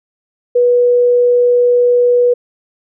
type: tone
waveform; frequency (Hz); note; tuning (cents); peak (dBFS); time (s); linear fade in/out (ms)
sine; 487.8; B4; -21; -7; 0.55-2.34; 10
effects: none